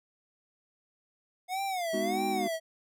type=tone with vibrato; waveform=square; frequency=714 Hz; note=F5; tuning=38 cents sharp; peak=-31 dBFS; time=1.48-2.6 s; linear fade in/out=50 ms; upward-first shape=sine; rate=1.6 Hz; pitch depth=170 cents each way
type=chord; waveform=triangle; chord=G# minor seventh; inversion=none; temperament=just; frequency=207.7 / 249.2 / 311.5 / 373.8 Hz; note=G#3 / B3 / D#4 / F#4; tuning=0 / +16 / +2 / +18 cents; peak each=-33 / -36 / -35 / -32 dBFS; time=1.93-2.48 s; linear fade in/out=10 ms
effects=none